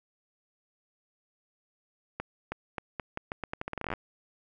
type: accelerating click train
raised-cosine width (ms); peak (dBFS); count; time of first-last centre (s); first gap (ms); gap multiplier
0.5; -18; 20; 2.2-3.937; 320; 0.82
effects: none